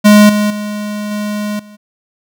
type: tone with level steps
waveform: square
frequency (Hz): 208.7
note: G#3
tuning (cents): +9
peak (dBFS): -3 / -11 / -19 / -17 / -35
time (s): 0.04-1.77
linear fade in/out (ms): 20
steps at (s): 0.29 / 0.5 / 1.11 / 1.59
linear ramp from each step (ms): 5
effects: none